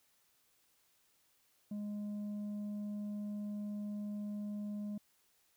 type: tone with tanh clipping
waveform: sine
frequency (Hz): 207.1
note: G#3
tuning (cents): -5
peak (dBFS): -39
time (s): 1.71-4.98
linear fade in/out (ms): 5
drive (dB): 4
effects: white hiss -73 dBFS RMS until 5.56 s